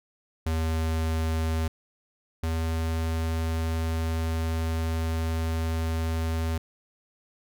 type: tone pair in turn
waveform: square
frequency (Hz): 80.5 / 81.29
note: E2 / E2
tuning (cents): -41 / -24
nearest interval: unison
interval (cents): 17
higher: second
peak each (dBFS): -25 / -26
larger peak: first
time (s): 0.46-1.68 / 2.43-6.58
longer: second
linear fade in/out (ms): 5
effects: none